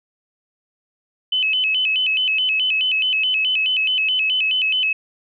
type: tone with vibrato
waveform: sine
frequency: 2794 Hz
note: F7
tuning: in tune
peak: -16 dBFS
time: 1.32-4.93 s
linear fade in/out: 5 ms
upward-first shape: square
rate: 4.7 Hz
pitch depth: 140 cents each way
effects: none